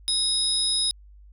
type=tone cluster; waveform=sine; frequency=3786 / 5060 / 9830 Hz; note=A#7 / D#8 / D#9; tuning=+26 / +28 / -22 cents; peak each=-25 / -25 / -27 dBFS; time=0.08-0.91 s; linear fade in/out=0 ms; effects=added 50 Hz sine -46 dBFS peak until 1.32 s